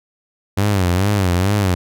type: tone with vibrato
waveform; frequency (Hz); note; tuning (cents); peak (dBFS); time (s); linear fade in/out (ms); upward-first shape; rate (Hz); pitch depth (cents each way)
sawtooth; 95.4; G2; -47; -10; 0.57-1.75; 10; sine; 2.3; 150
effects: none